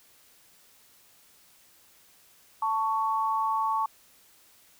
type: tone pair together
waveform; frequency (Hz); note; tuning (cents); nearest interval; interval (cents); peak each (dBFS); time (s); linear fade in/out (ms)
sine; 885 / 1115; A5 / C#6; +10 / +10; major third; 400; -27; 2.62-3.86; 5
effects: white hiss -59 dBFS RMS until 4.79 s